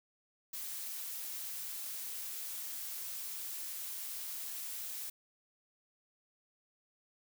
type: noise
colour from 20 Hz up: blue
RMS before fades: -42 dBFS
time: 0.53-5.1 s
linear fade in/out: 5 ms
effects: none